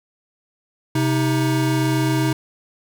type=tone pair together; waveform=square; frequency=131.4 / 315.8 Hz; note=C3 / D#4; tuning=+8 / +26 cents; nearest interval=octave + minor third; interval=1518 cents; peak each=-20 / -21 dBFS; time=0.95-2.33 s; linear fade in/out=5 ms; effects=none

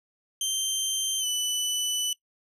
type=tone with pitch glide; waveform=20% pulse; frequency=3136 to 2986 Hz; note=G7 to F#7; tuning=0 to +15 cents; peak=-20 dBFS; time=0.41-2.13 s; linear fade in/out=2 ms; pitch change=-85 cents; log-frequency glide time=1.19-1.26 s; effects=noise-tail reverb RT60 0.1 s tail -20 dB re dry

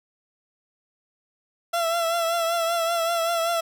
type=tone with vibrato; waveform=30% pulse; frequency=672 Hz; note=E5; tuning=33 cents sharp; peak=-19 dBFS; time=1.73-3.61 s; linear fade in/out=10 ms; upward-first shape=triangle; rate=5.2 Hz; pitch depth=48 cents each way; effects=none

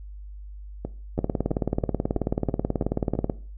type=two click trains; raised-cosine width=2 ms; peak=-10 / -16 dBFS; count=40 / 8; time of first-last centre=1.19-3.298 / 0.85-3.153 s; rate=18.5 / 3.04 Hz; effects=noise-tail reverb RT60 0.4 s tail -18 dB re dry + added 50 Hz sine -37 dBFS peak until 3.57 s

